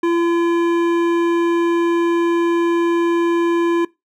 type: tone with hard clipping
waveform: sine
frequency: 340 Hz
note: F4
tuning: 46 cents flat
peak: -16 dBFS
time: 0.03-3.85 s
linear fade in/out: 5 ms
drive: 13 dB
effects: noise-tail reverb RT60 0.2 s tail -21 dB re dry